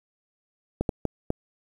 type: clicks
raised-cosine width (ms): 2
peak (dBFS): -11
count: 4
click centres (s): 0.81 / 0.892 / 1.053 / 1.304
effects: 8-bit